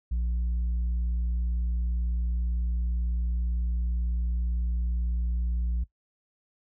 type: tone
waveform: sine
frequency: 59 Hz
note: A#1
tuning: 22 cents sharp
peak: -22 dBFS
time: 0.11-5.84 s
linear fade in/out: 10 ms
effects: noise-tail reverb RT60 0.1 s tail -18 dB re dry + tanh soft clip ceiling -24 dBFS